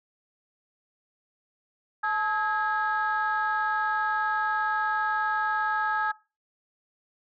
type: tone cluster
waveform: sine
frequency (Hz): 862 / 1279 / 1644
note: A5 / D#6 / G#6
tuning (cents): -36 / +47 / -18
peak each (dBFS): -28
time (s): 2.03-6.12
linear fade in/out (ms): 10
effects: noise-tail reverb RT60 0.3 s tail -21 dB re dry + tanh soft clip ceiling -17 dBFS